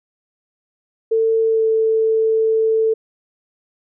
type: tone with pitch glide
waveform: sine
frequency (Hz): 448.1 to 443.5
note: A4 to A4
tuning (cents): +32 to +14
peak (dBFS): -13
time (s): 1.11-2.94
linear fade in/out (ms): 10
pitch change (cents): -18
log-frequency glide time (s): 1.45-1.65
effects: none